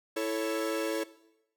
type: chord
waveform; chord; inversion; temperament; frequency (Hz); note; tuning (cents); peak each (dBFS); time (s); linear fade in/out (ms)
45% pulse; A major; second; equal; 329.6 / 440 / 554.4; E4 / A4 / C#5; 0 / 0 / 0; -34; 0.16-1.04; 10
effects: noise-tail reverb RT60 0.8 s tail -17 dB re dry